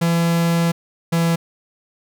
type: tone pair in turn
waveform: 45% pulse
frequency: 168.4 / 167.14 Hz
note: E3 / E3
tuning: +37 / +24 cents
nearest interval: unison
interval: 13 cents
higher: first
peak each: -15 dBFS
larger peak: neither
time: 0.01-0.72 / 1.12-1.36 s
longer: first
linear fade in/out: 10 ms
effects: none